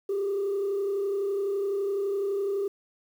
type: tone with frequency modulation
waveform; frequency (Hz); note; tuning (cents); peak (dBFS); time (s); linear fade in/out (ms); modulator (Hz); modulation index
sine; 397.6; G4; +25; -24; 0.09-2.68; 5; 31.9; 0.44
effects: tanh soft clip ceiling -22 dBFS + 9-bit